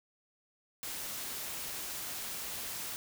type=noise; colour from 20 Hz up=white; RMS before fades=-40 dBFS; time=0.83-2.96 s; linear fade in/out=0 ms; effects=none